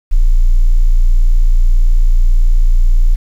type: tone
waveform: sine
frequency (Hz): 29.14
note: A#0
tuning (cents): 0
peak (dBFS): -4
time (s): 0.11-3.16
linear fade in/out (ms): 20
effects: tanh soft clip ceiling 0 dBFS + 7-bit